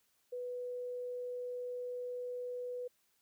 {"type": "tone", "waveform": "sine", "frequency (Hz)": 493.9, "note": "B4", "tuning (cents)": 0, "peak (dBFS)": -38, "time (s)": [0.32, 2.88], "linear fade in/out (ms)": 10, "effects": ["white hiss -75 dBFS RMS until 3.21 s"]}